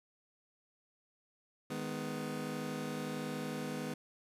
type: chord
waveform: 25% pulse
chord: G# minor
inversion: second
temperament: just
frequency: 155.74 / 207.7 / 249.2 Hz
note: D#3 / G#3 / B3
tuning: +2 / 0 / +16 cents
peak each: -39 / -39 / -37 dBFS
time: 1.7-3.94 s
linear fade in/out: 5 ms
effects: resampled to 32000 Hz